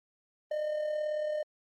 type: tone with amplitude modulation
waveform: triangle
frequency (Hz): 607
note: D#5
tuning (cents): -43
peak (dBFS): -26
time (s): 0.51-1.43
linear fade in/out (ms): 5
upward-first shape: sine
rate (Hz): 38.2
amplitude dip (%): 45
effects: Opus 32 kbps